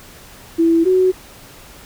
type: tone pair in turn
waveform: sine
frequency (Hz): 331.2 / 371.4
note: E4 / F#4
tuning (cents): +8 / +7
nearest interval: major second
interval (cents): 199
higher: second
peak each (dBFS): -10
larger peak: neither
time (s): 0.58-0.85 / 0.85-1.12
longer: neither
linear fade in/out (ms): 20
effects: pink hiss -41 dBFS RMS until 1.85 s